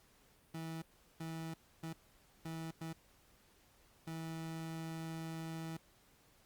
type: tone bursts at uneven times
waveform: 30% pulse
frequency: 162.4 Hz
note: E3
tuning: 26 cents flat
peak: -39 dBFS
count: 6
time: 0.54-0.82 / 1.2-1.54 / 1.83-1.93 / 2.45-2.71 / 2.81-2.93 / 4.07-5.77 s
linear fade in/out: 5 ms
effects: pink hiss -68 dBFS RMS until 6.45 s + Opus 48 kbps